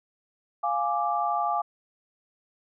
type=chord; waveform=sine; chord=D diminished; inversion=first; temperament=equal; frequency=698.5 / 830.6 / 1174.7 Hz; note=F5 / Ab5 / D6; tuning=0 / 0 / 0 cents; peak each=-28 dBFS; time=0.63-1.62 s; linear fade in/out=10 ms; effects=none